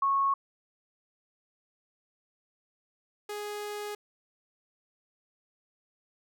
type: tone pair in turn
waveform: sine / sawtooth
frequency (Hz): 1100 / 415.7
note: C#6 / G#4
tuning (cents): -14 / +2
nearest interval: octave + perfect fourth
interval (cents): 1684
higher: first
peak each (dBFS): -23 / -31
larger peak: first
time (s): 0.02-0.34 / 3.29-3.95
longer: second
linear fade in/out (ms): 5
effects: none